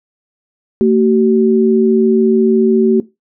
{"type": "tone pair together", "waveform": "sine", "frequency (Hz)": [225.9, 380], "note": ["A3", "F#4"], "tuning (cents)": [46, 46], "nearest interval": "major sixth", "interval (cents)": 900, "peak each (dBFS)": -10, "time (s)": [0.81, 3], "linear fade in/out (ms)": 0, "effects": ["noise-tail reverb RT60 0.2 s tail -18 dB re dry"]}